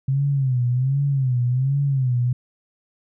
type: tone with vibrato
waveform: sine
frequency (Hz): 131.5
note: C3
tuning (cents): +9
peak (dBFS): -17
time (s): 0.08-2.33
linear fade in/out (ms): 5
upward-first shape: sine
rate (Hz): 1.3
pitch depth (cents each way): 130
effects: none